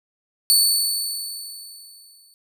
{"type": "tone with exponential decay", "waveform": "20% pulse", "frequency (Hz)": 4477, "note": "C#8", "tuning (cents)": 16, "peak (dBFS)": -6, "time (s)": [0.5, 2.34], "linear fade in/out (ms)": 0, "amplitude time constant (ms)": 400, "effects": []}